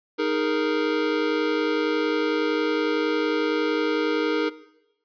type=chord; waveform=square; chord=D# suspended fourth; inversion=none; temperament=equal; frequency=311.1 / 415.3 / 466.2 Hz; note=D#4 / G#4 / A#4; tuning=0 / 0 / 0 cents; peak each=-27 / -28 / -26 dBFS; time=0.18-4.5 s; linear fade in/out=20 ms; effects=noise-tail reverb RT60 0.9 s tail -18 dB re dry + resampled to 11025 Hz